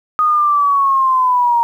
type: linear sweep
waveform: sine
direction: down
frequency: 1244.5 to 931 Hz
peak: -10 dBFS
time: 0.19-1.63 s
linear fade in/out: 0 ms
effects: 8-bit